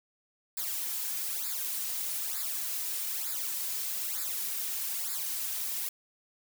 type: noise with flanger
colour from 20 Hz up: blue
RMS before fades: -34 dBFS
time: 0.57-5.89 s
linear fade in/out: 5 ms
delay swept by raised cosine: 0.33 to 3.63 ms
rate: 1.1 Hz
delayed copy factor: -0.95
effects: none